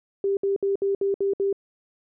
sine tone bursts, 395.1 Hz, G4, 14 cents sharp, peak -20 dBFS, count 7, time 0.24-1.528 s, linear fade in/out 2 ms, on 130 ms, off 63 ms, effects none

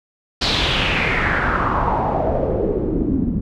pink noise with low-pass filter sweep, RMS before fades -19 dBFS, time 0.41-3.41 s, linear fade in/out 10 ms, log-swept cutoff 4400 to 210 Hz, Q 4, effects none

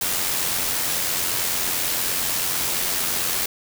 white noise with amplitude modulation, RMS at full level -22 dBFS, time 0.01-3.46 s, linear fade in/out 5 ms, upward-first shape sine, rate 88.9 Hz, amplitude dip 35%, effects none

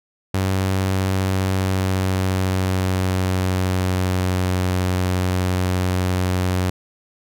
sawtooth tone with pitch glide, 95.1 to 91.7 Hz, F#2 to F#2, +48 to -15 cents, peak -14 dBFS, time 0.34-6.7 s, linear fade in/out 5 ms, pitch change -63 cents, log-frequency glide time 1.18-4.72 s, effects none

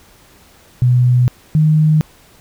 sine tone pair in turn, 124.2 / 154.73 Hz, B2 / D#3, +10 / -9 cents, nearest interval major third, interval 381 cents, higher second, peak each -8 dBFS, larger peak neither, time 0.82-1.28 / 1.55-2.01 s, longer neither, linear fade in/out 0 ms, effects pink hiss -47 dBFS RMS until 2.4 s

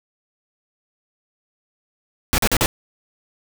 pink noise bursts, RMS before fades -17 dBFS, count 4, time 2.33-2.66 s, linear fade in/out 0 ms, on 51 ms, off 42 ms, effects none

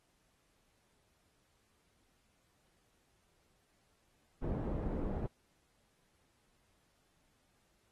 pink low-pass noise, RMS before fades -37 dBFS, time 4.42-5.27 s, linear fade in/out 10 ms, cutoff 510 Hz, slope 12 dB/octave, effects pink hiss -75 dBFS RMS until 7.91 s + AAC 32 kbps

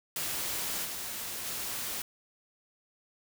white noise with level steps, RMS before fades -34 / -38 / -36 dBFS, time 0.16-2.02 s, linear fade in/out 2 ms, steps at 0.84 / 1.44 s, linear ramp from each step 20 ms, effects none

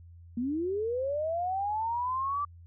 sine linear sweep, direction up, 227.9 to 1174.7 Hz, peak -28 dBFS, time 0.37-2.45 s, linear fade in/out 5 ms, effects added 85 Hz sine -48 dBFS peak until 2.66 s

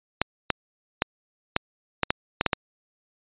clicks, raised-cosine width 0.3 ms, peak -4 dBFS, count 9, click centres 0.216 / 0.503 / 1.021 / 1.564 / 2.033 / 2.105 / 2.411 / 2.463 / 2.532 s, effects resampled to 8000 Hz

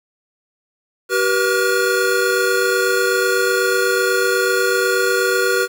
square tone cluster, 382.3 / 484.7 / 1426 Hz, G4 / B4 / F6, -43 / -32 / +36 cents, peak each -20 dBFS, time 1.09-5.68 s, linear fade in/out 50 ms, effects 8-bit

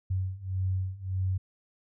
sine beating tone pair, 92.9 / 94.6 Hz, F#2 / F#2, +7 / +39 cents, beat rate 1.7 Hz, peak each -32 / -30 dBFS, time 0.1-1.38 s, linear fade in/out 10 ms, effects none

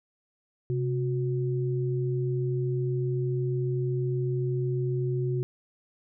sine tone pair together, 130.81 / 364.4 Hz, C3 / F#4, 0 / -26 cents, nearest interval octave + tritone, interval 1774 cents, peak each -26 / -31 dBFS, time 0.7-5.43 s, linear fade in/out 0 ms, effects none

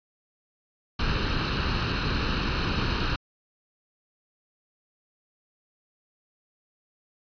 pink noise with comb filter, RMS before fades -26 dBFS, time 0.99-3.16 s, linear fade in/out 5 ms, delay 0.73 ms, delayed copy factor +0.6, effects resampled to 11025 Hz

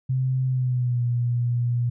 sine tone with pitch glide, 130 to 120.6 Hz, C3 to B2, -11 to -41 cents, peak -20 dBFS, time 0.09-1.9 s, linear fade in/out 10 ms, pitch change -130 cents, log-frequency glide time 0.46-1.03 s, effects none

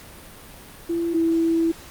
sine tone pair in turn, 337.6 / 329.7 Hz, E4 / E4, +41 / 0 cents, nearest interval unison, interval 41 cents, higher first, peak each -21 / -17 dBFS, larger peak second, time 0.89-1.14 / 1.14-1.72 s, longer second, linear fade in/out 10 ms, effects pink hiss -43 dBFS RMS until 1.9 s + Opus 48 kbps

